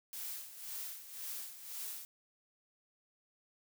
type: noise with tremolo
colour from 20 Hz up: blue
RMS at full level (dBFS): -42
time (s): 0.13-2.05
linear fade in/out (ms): 0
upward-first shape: sine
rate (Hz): 1.9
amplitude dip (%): 70
effects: none